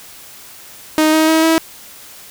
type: tone with pitch steps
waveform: sawtooth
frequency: 311.1 / 315.4 / 319.8 / 324.3 Hz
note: D#4 / D#4 / D#4 / E4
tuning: 0 / +24 / +48 / -28 cents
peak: -6 dBFS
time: 0.98-1.58 s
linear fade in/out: 0 ms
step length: 150 ms
effects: white hiss -38 dBFS RMS until 2.3 s